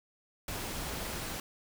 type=noise; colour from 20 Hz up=pink; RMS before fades=-38 dBFS; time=0.48-1.4 s; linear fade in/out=2 ms; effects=none